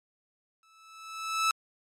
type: tone with exponential growth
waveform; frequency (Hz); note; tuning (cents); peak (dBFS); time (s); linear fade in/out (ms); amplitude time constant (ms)
sawtooth; 1310; E6; -11; -18; 0.63-1.51; 1; 190
effects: low-pass 10000 Hz 12 dB/octave + MP3 64 kbps